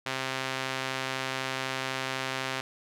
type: tone with band-pass filter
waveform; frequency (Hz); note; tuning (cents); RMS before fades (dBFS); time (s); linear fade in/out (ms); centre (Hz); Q
sawtooth; 132; C3; +16; -33; 0.06-2.61; 5; 2500; 0.68
effects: none